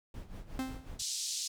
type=noise with tremolo; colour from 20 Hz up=brown; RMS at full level=-42 dBFS; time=0.14-1.02 s; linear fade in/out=2 ms; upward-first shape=sine; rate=5.5 Hz; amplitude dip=75%
type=tone with exponential decay; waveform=45% pulse; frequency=261.6 Hz; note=C4; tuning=in tune; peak=-31 dBFS; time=0.59-0.98 s; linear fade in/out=1 ms; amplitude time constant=84 ms
type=band-pass noise; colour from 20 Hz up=white; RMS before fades=-37 dBFS; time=0.99-1.48 s; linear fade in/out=10 ms; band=4000 to 7300 Hz; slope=24 dB/octave
effects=none